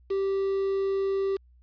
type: tone with quantisation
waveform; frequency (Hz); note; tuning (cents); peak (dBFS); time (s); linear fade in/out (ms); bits
triangle; 390; G4; -9; -22; 0.1-1.37; 10; 7
effects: added 61 Hz sine -54 dBFS peak until 1.62 s + resampled to 11025 Hz